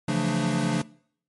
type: tone cluster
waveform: square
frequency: 139 / 169.5 / 179.9 / 221.9 / 297.2 Hz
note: C#3 / E3 / F#3 / A3 / D4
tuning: +5 / +49 / -48 / +15 / +21 cents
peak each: -30 dBFS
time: 0.08-0.82 s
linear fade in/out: 5 ms
effects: noise-tail reverb RT60 0.6 s tail -22 dB re dry + MP3 48 kbps